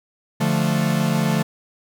45% pulse chord, D minor, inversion none, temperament equal, 146.83 / 174.61 / 220 Hz, D3 / F3 / A3, 0 / 0 / 0 cents, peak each -22 dBFS, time 0.4-1.43 s, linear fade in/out 10 ms, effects none

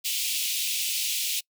pink high-pass noise, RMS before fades -28 dBFS, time 0.04-1.41 s, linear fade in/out 20 ms, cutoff 2500 Hz, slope 48 dB/octave, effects noise-tail reverb RT60 0.1 s tail -25 dB re dry

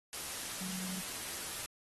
sine tone in noise, 185 Hz, F#3, in tune, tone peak -42 dBFS, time 0.61-1.01 s, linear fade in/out 0 ms, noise white, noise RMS -41 dBFS, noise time 0.13-1.66 s, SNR -4 dB, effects AAC 32 kbps

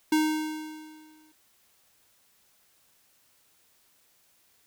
square tone with exponential decay, 310 Hz, D#4, 6 cents flat, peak -20 dBFS, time 0.12-1.32 s, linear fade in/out 5 ms, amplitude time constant 260 ms, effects white hiss -65 dBFS RMS until 4.66 s

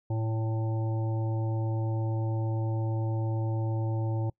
harmonic tone, 111.4 Hz, A2, 22 cents sharp, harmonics 1 / 3 / 5 / 7 / 8, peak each -27 / -37 / -41 / -44 / -45 dBFS, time 0.1-4.3 s, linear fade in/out 5 ms, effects noise-tail reverb RT60 0.1 s tail -25 dB re dry

